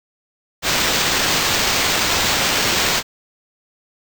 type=noise with sample-and-hold; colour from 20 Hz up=white; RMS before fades=-18 dBFS; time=0.62-3.03 s; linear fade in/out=50 ms; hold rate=11025 Hz; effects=none